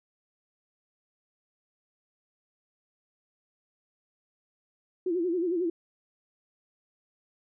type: tone with vibrato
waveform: sine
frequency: 349.2 Hz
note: F4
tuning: in tune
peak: -25 dBFS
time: 5.06-5.7 s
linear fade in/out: 5 ms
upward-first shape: sine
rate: 11 Hz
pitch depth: 110 cents each way
effects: none